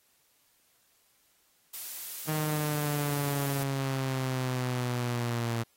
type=noise; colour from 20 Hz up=blue; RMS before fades=-39 dBFS; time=1.73-3.64 s; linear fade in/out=10 ms
type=exponential sweep; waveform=sawtooth; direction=down; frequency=155.56 to 115.4 Hz; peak=-25 dBFS; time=2.27-5.64 s; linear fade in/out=20 ms
effects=white hiss -68 dBFS RMS until 5.76 s + AAC 48 kbps